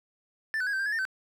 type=tone with pitch steps; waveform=triangle; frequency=1767 / 1505 / 1647 / 1551 / 1592 / 1697 / 1810 / 1535 Hz; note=A6 / F#6 / G#6 / G6 / G6 / G#6 / A6 / G6; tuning=+7 / +29 / -15 / -19 / +26 / +37 / +48 / -37 cents; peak=-25 dBFS; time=0.54-1.052 s; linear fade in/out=0 ms; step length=64 ms; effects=none

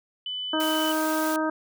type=tone; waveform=sine; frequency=3000 Hz; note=F#7; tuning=23 cents sharp; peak=-29 dBFS; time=0.26-0.92 s; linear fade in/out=2 ms
type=harmonic tone; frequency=313.4 Hz; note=D#4; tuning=13 cents sharp; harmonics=1 / 2 / 3 / 4 / 5; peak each=-26 / -29 / -31 / -32 / -33 dBFS; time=0.53-1.5 s; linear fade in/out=5 ms
type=high-pass noise; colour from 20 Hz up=white; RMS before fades=-35 dBFS; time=0.6-1.36 s; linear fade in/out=0 ms; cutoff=760 Hz; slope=48 dB/octave
effects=none

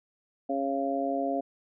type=harmonic tone; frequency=137.6 Hz; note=C#3; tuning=12 cents flat; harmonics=2 / 3 / 4 / 5; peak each=-31 / -37 / -33 / -30 dBFS; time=0.49-1.41 s; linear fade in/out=10 ms; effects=none

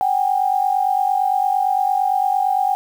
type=tone pair together; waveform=sine; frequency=756 / 804.8 Hz; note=F#5 / G5; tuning=+37 / +45 cents; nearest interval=minor second; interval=108 cents; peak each=-18 dBFS; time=0.01-2.75 s; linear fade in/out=0 ms; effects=7-bit

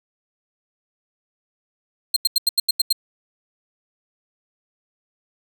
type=tone bursts; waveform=sawtooth; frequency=4186 Hz; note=C8; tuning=in tune; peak=-11 dBFS; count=8; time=2.14-2.927 s; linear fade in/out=5 ms; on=24 ms; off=85 ms; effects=none

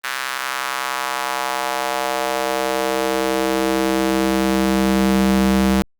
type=tone with high-pass filter sweep; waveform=square; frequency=65.41 Hz; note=C2; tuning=in tune; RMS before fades=-19 dBFS; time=0.04-5.82 s; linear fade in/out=0 ms; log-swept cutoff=1500 to 150 Hz; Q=1.7; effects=Opus 32 kbps

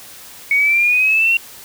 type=exponential sweep; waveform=sine; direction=up; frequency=2217 to 2756 Hz; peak=-11 dBFS; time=0.51-1.37 s; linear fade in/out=2 ms; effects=white hiss -38 dBFS RMS until 1.64 s

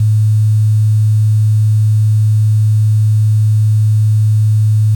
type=tone with quantisation; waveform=sine; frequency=107.5 Hz; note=A2; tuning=40 cents flat; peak=-7 dBFS; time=0-4.95 s; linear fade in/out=5 ms; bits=6; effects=none

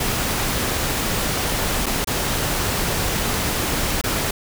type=noise with dropouts; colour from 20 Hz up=pink; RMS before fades=-22 dBFS; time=0-4.31 s; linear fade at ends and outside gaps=5 ms; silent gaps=1.86-1.864 / 2.046-2.072 / 4.014-4.038 s; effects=none

